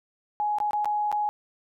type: tone with dropouts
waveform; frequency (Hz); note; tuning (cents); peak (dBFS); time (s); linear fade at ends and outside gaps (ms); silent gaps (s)
sine; 837; G#5; +13; -23; 0.4-1.29; 0; 0.585-0.602 / 0.709-0.732 / 0.846-0.856 / 1.116-1.126
effects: none